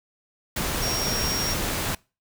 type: tone in noise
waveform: sine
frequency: 5588 Hz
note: F8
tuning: in tune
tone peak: -27 dBFS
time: 0.82-1.54 s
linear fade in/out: 5 ms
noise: pink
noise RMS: -27 dBFS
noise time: 0.56-1.95 s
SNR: -3 dB
effects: noise-tail reverb RT60 0.3 s tail -24 dB re dry